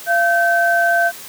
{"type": "tone pair together", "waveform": "sine", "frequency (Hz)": [686.5, 1543], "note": ["F5", "G6"], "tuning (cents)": [-30, -28], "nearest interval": "octave + major second", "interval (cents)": 1402, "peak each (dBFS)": -15, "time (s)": [0.06, 1.12], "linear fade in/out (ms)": 50, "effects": ["white hiss -35 dBFS RMS until 1.28 s", "high-pass 100 Hz 12 dB/octave"]}